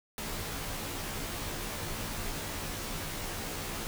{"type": "noise with comb filter", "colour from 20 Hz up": "pink", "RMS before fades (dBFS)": -37, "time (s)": [0.18, 3.87], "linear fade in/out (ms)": 0, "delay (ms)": 16, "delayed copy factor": -0.9, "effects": []}